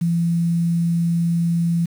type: tone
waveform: sine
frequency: 169.3 Hz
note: E3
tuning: 46 cents sharp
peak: -16 dBFS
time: 0.01-1.86 s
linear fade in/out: 10 ms
effects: 7-bit